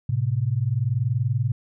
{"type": "tone pair together", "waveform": "sine", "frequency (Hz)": [109.5, 129.94], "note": ["A2", "C3"], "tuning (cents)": [-8, -12], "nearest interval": "minor third", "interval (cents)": 296, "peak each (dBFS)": -23, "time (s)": [0.09, 1.52], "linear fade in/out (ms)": 5, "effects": []}